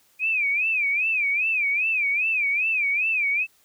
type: tone with vibrato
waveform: sine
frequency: 2437 Hz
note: D#7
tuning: 37 cents flat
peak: -20 dBFS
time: 0.19-3.47 s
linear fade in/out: 50 ms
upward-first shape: sine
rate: 2.5 Hz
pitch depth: 160 cents each way
effects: white hiss -61 dBFS RMS until 3.64 s